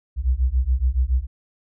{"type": "beating tone pair", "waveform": "sine", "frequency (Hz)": [60.1, 67.2], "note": ["B1", "C2"], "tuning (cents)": [-46, 47], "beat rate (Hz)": 7.1, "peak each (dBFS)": [-20, -20], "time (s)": [0.16, 1.27], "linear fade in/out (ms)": 50, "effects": []}